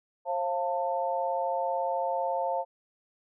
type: tone cluster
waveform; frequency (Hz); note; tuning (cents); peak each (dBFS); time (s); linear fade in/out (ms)
sine; 535 / 693 / 891; C5 / F5 / A5; +38 / -14 / +22; -31; 0.25-2.65; 50
effects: none